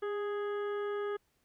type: harmonic tone with a mistuned harmonic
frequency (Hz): 415.3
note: G#4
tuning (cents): 0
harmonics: 1 / 2 / 3 / 4 / 5 / 7 / 8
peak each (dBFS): -33 / -49 / -43 / -47 / -56 / -60 / -60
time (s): 0.02-1.17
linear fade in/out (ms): 10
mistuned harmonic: 1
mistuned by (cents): -27
effects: pink hiss -75 dBFS RMS until 1.44 s